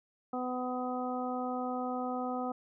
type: harmonic tone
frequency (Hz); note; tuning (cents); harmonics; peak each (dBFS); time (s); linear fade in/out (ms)
251.3; B3; +30; 1 / 2 / 3 / 4 / 5; -36 / -39 / -37 / -47 / -41; 0.33-2.52; 5
effects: none